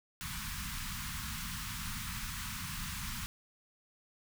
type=band-stop noise; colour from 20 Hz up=pink; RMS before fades=-40 dBFS; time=0.21-3.26 s; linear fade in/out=0 ms; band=230 to 990 Hz; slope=48 dB/octave; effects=none